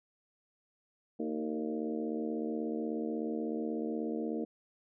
harmonic tone with a mistuned harmonic, 76.4 Hz, D#2, 31 cents flat, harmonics 3 / 4 / 5 / 6 / 7 / 8 / 9, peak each -37 / -37 / -43 / -39 / -51 / -47 / -49 dBFS, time 1.19-4.45 s, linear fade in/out 10 ms, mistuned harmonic 4, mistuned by +36 cents, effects none

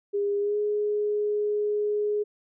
sine tone with pitch glide, 405.5 to 417.4 Hz, G#4 to G#4, -41 to +9 cents, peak -23 dBFS, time 0.13-2.24 s, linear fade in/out 20 ms, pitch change +50 cents, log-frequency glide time 0.39-0.57 s, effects none

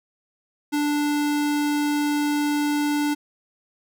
square tone, 293.7 Hz, D4, in tune, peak -21 dBFS, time 0.72-3.15 s, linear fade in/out 20 ms, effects none

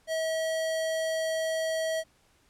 square tone, 643 Hz, E5, 43 cents flat, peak -28 dBFS, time 0.07-2.04 s, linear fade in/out 50 ms, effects pink hiss -65 dBFS RMS until 2.49 s + low-pass 11000 Hz 12 dB/octave

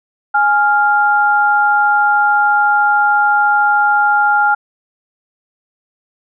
sine tone pair together, 830.6 / 1396.9 Hz, G#5 / F6, 0 / 0 cents, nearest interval major sixth, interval 900 cents, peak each -12 dBFS, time 0.34-4.55 s, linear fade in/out 10 ms, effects none

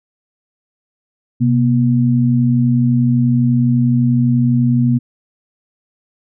sine tone pair together, 128.2 / 240 Hz, C3 / B3, -35 / -49 cents, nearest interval major seventh, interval 1086 cents, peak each -13 dBFS, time 1.4-4.99 s, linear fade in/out 20 ms, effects none

